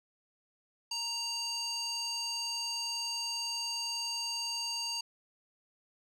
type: tone with band-pass filter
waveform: square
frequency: 931 Hz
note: A#5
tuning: 2 cents flat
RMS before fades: -36 dBFS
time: 0.91-5.01 s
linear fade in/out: 5 ms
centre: 5100 Hz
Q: 2.9
effects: none